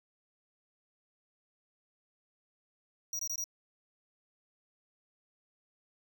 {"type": "tone bursts", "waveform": "square", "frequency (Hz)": 5760, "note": "F#8", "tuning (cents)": -47, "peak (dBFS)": -34, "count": 4, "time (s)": [3.13, 3.441], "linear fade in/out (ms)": 2, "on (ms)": 62, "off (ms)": 21, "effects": []}